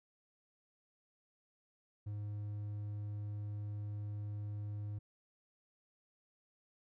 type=tone; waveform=triangle; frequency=103.83 Hz; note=G#2; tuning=in tune; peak=-37 dBFS; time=2.06-4.99 s; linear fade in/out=10 ms; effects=none